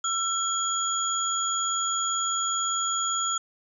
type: tone cluster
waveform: sine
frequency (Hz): 1341 / 3305 / 6860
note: E6 / G#7 / A8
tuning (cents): +29 / -9 / -45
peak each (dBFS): -28 / -31 / -28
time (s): 0.04-3.38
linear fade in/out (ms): 5
effects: none